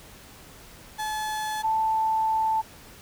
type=tone pair in turn; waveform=35% pulse / sine; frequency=860 / 881.6 Hz; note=A5 / A5; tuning=-40 / +3 cents; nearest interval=unison; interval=43 cents; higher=second; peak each=-26 / -21 dBFS; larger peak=second; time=0.98-1.63 / 1.63-2.62 s; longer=second; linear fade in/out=20 ms; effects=pink hiss -48 dBFS RMS until 3.01 s